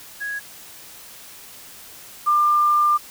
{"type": "tone pair in turn", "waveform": "sine", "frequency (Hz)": [1661.2, 1195.6], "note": ["G#6", "D6"], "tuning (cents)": [0, 31], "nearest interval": "tritone", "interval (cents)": 569, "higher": "first", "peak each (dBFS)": [-25, -14], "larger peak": "second", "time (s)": [[0.2, 0.4], [2.26, 2.98]], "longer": "second", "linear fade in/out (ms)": 20, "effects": ["white hiss -42 dBFS RMS until 3.1 s"]}